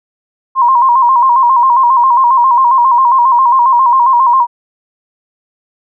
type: tone with vibrato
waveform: sine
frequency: 1005 Hz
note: B5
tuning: 30 cents sharp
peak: -5 dBFS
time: 0.55-4.47 s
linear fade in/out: 50 ms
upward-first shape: square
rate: 7.4 Hz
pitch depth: 88 cents each way
effects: none